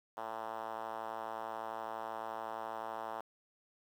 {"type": "tone with band-pass filter", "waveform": "5% pulse", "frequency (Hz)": 111.7, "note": "A2", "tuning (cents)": 27, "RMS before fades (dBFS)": -42, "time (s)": [0.17, 3.21], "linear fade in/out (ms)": 5, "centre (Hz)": 840, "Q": 1.8, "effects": ["10-bit"]}